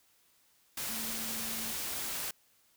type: tone in noise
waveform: sine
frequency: 225 Hz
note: A3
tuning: 39 cents sharp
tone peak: -45 dBFS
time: 0.89-1.72 s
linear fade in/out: 5 ms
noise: white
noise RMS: -37 dBFS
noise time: 0.77-2.31 s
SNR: -11 dB
effects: white hiss -68 dBFS RMS until 2.76 s